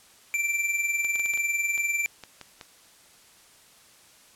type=tone with tremolo; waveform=square; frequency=2349 Hz; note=D7; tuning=in tune; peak=-22 dBFS; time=0.34-2.06 s; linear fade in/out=0 ms; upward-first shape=triangle; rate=20 Hz; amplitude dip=65%
type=clicks; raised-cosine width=0.2 ms; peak=-23 dBFS; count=11; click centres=1.047 / 1.157 / 1.196 / 1.259 / 1.337 / 1.375 / 1.778 / 2.059 / 2.237 / 2.413 / 2.612 s
effects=white hiss -55 dBFS RMS until 4.35 s + low-pass 11000 Hz 12 dB/octave